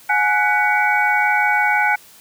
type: tone cluster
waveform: sine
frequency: 732 / 838 / 1483 / 1975 / 2249 Hz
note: F#5 / G#5 / F#6 / B6 / C#7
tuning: -19 / +15 / +4 / 0 / +24 cents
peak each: -27 / -18 / -18 / -26 / -20 dBFS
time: 0.09-1.96 s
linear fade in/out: 10 ms
effects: white hiss -46 dBFS RMS until 2.2 s + high-pass 60 Hz 12 dB/octave